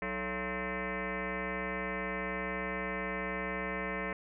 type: tone with frequency modulation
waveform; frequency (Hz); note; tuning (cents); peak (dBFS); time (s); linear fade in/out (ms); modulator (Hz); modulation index
sine; 809; G#5; -46; -33; 0.02-4.13; 2; 249; 5.8
effects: none